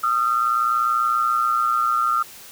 sine tone pair together, 1233 / 1353.4 Hz, D#6 / E6, -16 / +45 cents, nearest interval major second, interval 161 cents, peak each -20 dBFS, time 0.03-2.23 s, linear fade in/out 10 ms, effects white hiss -42 dBFS RMS until 2.51 s

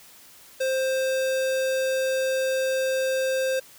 square tone, 525 Hz, C5, 6 cents sharp, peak -23 dBFS, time 0.6-3.6 s, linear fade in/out 10 ms, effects white hiss -50 dBFS RMS until 3.78 s

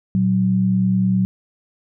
sine tone pair together, 116.8 / 186.72 Hz, A#2 / F#3, +4 / +16 cents, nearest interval minor sixth, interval 812 cents, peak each -21 / -15 dBFS, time 0.15-1.25 s, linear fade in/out 0 ms, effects none

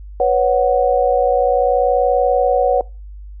sine chord, B suspended second, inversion none, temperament equal, 493.9 / 554.4 / 740 Hz, B4 / C#5 / F#5, 0 / 0 / 0 cents, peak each -16 dBFS, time 0.2-2.81 s, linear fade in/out 2 ms, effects noise-tail reverb RT60 0.3 s tail -24 dB re dry + added 50 Hz sine -31 dBFS peak until 3.4 s

